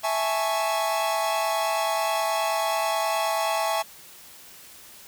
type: chord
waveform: 45% pulse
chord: A major seventh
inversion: second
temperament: equal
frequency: 659.3 / 830.6 / 880 / 1108.7 Hz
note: E5 / G#5 / A5 / C#6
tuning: 0 / 0 / 0 / 0 cents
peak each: -27 / -28 / -31 / -30 dBFS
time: 0.03-3.83 s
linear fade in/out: 20 ms
effects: white hiss -47 dBFS RMS until 5.07 s